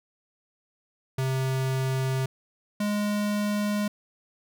square tone pair in turn, 131.9 / 207.3 Hz, C3 / G#3, +14 / -3 cents, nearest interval minor sixth, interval 783 cents, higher second, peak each -25 dBFS, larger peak neither, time 1.18-2.26 / 2.8-3.88 s, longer neither, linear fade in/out 5 ms, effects none

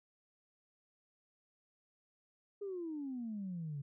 sine exponential sweep, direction down, 414.6 to 137.1 Hz, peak -38 dBFS, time 2.61-3.82 s, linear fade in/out 10 ms, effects tanh soft clip ceiling -34 dBFS

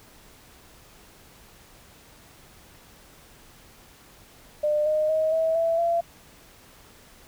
sine tone with pitch steps, 600 / 615.1 / 630.6 / 646.4 / 662.7 / 679.3 Hz, D5 / D#5 / D#5 / E5 / E5 / F5, +37 / -20 / +23 / -34 / +9 / -48 cents, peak -20 dBFS, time 4.63-6.01 s, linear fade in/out 10 ms, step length 230 ms, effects pink hiss -52 dBFS RMS until 7.27 s

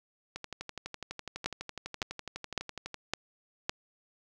two click trains, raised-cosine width 0.2 ms, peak -21 / -12 dBFS, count 32 / 5, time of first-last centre 0.36-2.943 / 1.46-3.695 s, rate 12 / 1.79 Hz, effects none

